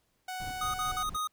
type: tone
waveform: sawtooth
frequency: 742 Hz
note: F#5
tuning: 5 cents sharp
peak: -32 dBFS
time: 0.28-1.03 s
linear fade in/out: 5 ms
type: noise with tremolo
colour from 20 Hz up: brown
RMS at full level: -42 dBFS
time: 0.4-1.17 s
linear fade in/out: 2 ms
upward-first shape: square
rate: 4.4 Hz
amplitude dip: 45%
type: tone bursts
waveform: square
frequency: 1244.5 Hz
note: D#6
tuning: in tune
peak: -31 dBFS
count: 4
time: 0.61-1.274 s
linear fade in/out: 5 ms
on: 130 ms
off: 48 ms
effects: pink hiss -74 dBFS RMS until 1.32 s